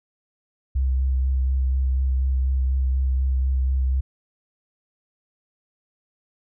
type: tone with vibrato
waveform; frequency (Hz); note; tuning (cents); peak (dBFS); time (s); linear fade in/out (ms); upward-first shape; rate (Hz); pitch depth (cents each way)
sine; 65.41; C2; 0; -18; 0.75-4.01; 10; sine; 4.1; 19
effects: none